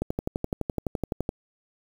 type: click train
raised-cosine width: 2 ms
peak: -13 dBFS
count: 16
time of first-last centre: 0.02-1.291 s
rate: 11.8 Hz
effects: 7-bit